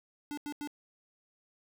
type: tone bursts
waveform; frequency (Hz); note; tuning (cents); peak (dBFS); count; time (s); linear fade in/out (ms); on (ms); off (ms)
square; 292.7; D4; -6; -37; 3; 0.31-0.674; 0; 64; 86
effects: none